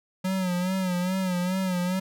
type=tone with vibrato; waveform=square; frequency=183.6 Hz; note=F#3; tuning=13 cents flat; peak=-25 dBFS; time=0.24-2 s; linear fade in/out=10 ms; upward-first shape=sine; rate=2.4 Hz; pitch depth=64 cents each way; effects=none